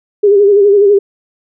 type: tone with vibrato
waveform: sine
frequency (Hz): 404.4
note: G#4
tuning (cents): -46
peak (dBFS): -4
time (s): 0.23-0.99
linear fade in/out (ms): 10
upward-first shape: sine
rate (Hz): 12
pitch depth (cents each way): 57
effects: none